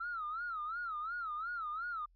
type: tone with vibrato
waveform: sine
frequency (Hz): 1318.5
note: E6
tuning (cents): 0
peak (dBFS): -36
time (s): 0-2.06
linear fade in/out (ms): 10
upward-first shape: sine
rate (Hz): 2.8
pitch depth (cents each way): 160
effects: tanh soft clip ceiling -32 dBFS + added 42 Hz sine -64 dBFS peak until 2.15 s